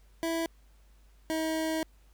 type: tone pair in turn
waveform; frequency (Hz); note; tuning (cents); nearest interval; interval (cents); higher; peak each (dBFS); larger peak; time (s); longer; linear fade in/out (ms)
25% pulse; 329.6 / 318.7; E4 / D#4; 0 / +42; minor second; 58; first; -25; neither; 0.23-0.46 / 1.3-1.83; second; 0
effects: added 50 Hz sine -56 dBFS peak until 2.13 s + pink hiss -68 dBFS RMS until 2.13 s